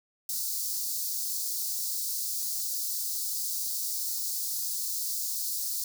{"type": "high-pass noise", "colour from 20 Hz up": "white", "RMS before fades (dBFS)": -32, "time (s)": [0.29, 5.84], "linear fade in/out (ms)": 2, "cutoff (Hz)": 4300, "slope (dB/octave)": 48, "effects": []}